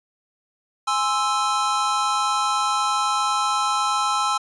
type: chord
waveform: square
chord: Ab augmented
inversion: none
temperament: equal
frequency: 830.6 / 1046.5 / 1318.5 Hz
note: Ab5 / C6 / E6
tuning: 0 / 0 / 0 cents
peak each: -26 / -26 / -23 dBFS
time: 0.87-4.38 s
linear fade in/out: 10 ms
effects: resampled to 22050 Hz